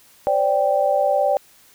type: chord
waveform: sine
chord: C suspended second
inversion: none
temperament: equal with one note detuned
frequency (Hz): 523.3 / 582.6 / 784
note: C5 / D5 / G5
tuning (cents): 0 / -14 / 0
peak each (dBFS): -23 / -18 / -20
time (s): 0.27-1.37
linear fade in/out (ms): 0
effects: white hiss -52 dBFS RMS until 1.74 s